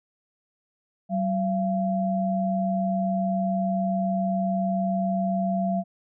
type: tone pair together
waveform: sine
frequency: 189.9 / 683 Hz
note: F#3 / F5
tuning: +45 / -39 cents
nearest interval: octave + minor seventh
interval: 2216 cents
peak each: -24 / -26 dBFS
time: 1.09-5.84 s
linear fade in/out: 50 ms
effects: none